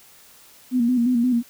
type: tone with vibrato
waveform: sine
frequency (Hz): 243.6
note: B3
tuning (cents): -24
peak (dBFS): -16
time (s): 0.71-1.43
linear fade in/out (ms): 50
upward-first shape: square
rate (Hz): 5.7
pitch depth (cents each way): 60
effects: white hiss -50 dBFS RMS until 1.49 s